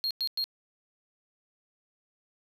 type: tone bursts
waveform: triangle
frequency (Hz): 4246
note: C8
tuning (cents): +25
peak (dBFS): -26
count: 3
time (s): 0.04-0.441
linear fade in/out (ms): 0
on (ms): 67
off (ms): 100
effects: none